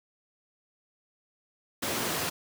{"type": "high-pass noise", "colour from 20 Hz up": "pink", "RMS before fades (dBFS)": -31, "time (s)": [1.82, 2.3], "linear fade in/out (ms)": 10, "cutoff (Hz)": 170, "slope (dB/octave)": 12, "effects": []}